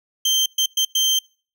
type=tone bursts at uneven times; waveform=30% pulse; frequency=3136 Hz; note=G7; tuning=in tune; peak=-13 dBFS; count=4; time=0.25-0.46 / 0.58-0.66 / 0.77-0.85 / 0.95-1.19 s; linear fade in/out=5 ms; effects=noise-tail reverb RT60 0.4 s tail -26 dB re dry